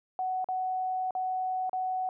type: tone with dropouts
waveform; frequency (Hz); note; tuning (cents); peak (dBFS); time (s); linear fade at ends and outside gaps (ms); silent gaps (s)
sine; 745; F#5; +12; -28; 0.19-2.09; 1; 0.444-0.487 / 1.108-1.151 / 1.695-1.731
effects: none